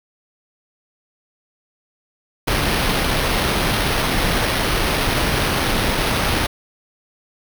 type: noise with sample-and-hold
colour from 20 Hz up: pink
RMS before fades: -19 dBFS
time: 2.47-6.47 s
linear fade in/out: 10 ms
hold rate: 7350 Hz
effects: none